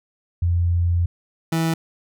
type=tone pair in turn; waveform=sine / 30% pulse; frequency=86.5 / 163.29 Hz; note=F2 / E3; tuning=-16 / -16 cents; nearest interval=major seventh; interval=1100 cents; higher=second; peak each=-16 dBFS; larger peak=neither; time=0.42-1.06 / 1.52-1.74 s; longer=first; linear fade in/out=5 ms; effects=none